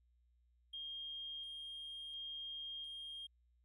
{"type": "tone with tremolo", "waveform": "triangle", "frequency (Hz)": 3224, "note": "G7", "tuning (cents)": 48, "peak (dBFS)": -40, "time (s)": [0.73, 3.27], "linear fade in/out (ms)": 10, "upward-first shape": "square", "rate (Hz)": 0.71, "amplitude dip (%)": 30, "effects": ["tanh soft clip ceiling -42 dBFS", "added 60 Hz sine -70 dBFS peak until 3.64 s"]}